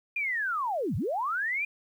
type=linear two-way sweep; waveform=sine; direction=down then up; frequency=2455 to 78.7 to 2455 Hz; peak=-27 dBFS; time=0.16-1.65 s; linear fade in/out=5 ms; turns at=0.96 s; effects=10-bit